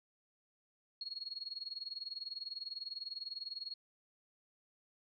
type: tone with tremolo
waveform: sine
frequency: 4309 Hz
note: C#8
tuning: 50 cents flat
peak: -38 dBFS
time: 1.01-3.74 s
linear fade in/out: 2 ms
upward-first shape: sine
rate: 20 Hz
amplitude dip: 90%
effects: none